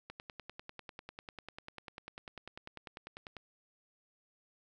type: click train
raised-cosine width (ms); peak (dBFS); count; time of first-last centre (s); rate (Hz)
0.3; -29; 34; 0.1-3.367; 10.1
effects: none